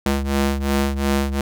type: ring-modulated tone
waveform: sawtooth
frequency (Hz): 138.4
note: C#3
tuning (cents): -2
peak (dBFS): -11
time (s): 0.06-1.41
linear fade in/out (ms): 2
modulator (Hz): 67.8
effects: none